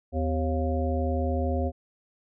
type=harmonic tone with a mistuned harmonic; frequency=77.78 Hz; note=D#2; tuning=in tune; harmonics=1 / 3 / 5 / 7 / 9; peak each=-26 / -31 / -35 / -32 / -34 dBFS; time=0.12-1.72 s; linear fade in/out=50 ms; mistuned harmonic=3; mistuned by=+140 cents; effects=none